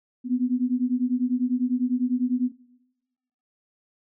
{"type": "beating tone pair", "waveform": "sine", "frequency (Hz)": [244.5, 254.5], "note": ["B3", "C4"], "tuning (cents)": [-17, -48], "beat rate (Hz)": 10, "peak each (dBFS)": -24, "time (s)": [0.24, 2.52], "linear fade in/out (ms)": 50, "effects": ["noise-tail reverb RT60 1.0 s tail -21 dB re dry"]}